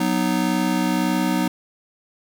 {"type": "chord", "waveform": "square", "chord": "B major", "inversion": "second", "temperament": "just", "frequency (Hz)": [185.21, 246.9, 308.7], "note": ["F#3", "B3", "D#4"], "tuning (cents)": [2, 0, -14], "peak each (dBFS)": -24, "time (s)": [0, 1.48], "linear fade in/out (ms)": 5, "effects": []}